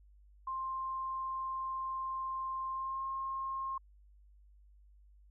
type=tone with pitch glide; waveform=sine; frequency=1054 to 1069.3 Hz; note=C6 to C6; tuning=+12 to +37 cents; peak=-35 dBFS; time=0.47-3.78 s; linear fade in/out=5 ms; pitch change=+25 cents; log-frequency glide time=2.7-3.04 s; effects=added 50 Hz sine -58 dBFS peak until 5.3 s